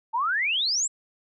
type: exponential sweep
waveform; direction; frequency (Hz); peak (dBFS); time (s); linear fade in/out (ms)
sine; up; 870 to 7902; -22; 0.13-0.88; 20
effects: none